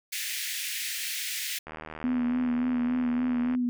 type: high-pass noise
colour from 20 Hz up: pink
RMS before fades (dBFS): -33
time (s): 0.12-1.59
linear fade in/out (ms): 10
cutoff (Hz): 1800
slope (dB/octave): 48
type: click train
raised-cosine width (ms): 0.5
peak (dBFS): -24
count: 148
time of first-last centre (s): 1.67-3.55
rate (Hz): 78.2
type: tone with vibrato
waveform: sine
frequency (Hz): 246.9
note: B3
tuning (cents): 0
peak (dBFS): -24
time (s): 2.04-3.69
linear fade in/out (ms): 0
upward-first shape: sine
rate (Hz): 3.5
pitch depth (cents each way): 31
effects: none